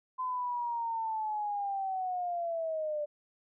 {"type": "linear sweep", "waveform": "sine", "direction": "down", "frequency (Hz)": [1026, 587.3], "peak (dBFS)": -31, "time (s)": [0.18, 3.06], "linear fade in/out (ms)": 20, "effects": []}